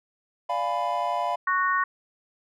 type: chord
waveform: triangle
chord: D diminished seventh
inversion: none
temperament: equal with one note detuned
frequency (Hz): 587.3 / 698.5 / 830.6 / 995.8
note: D5 / F5 / Ab5 / Cb6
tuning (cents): 0 / 0 / 0 / +14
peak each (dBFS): -31 / -26 / -31 / -26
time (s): 0.49-1.36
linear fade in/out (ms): 10
type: harmonic tone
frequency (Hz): 370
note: F#4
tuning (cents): 0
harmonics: 3 / 4 / 5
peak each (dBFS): -23 / -28 / -27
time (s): 1.47-1.84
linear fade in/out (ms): 5
effects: none